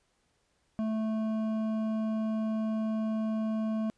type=tone with hard clipping; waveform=sine; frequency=219.2 Hz; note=A3; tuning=6 cents flat; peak=-30 dBFS; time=0.79-3.9 s; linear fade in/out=0 ms; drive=9 dB; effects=pink hiss -73 dBFS RMS until 3.97 s + resampled to 22050 Hz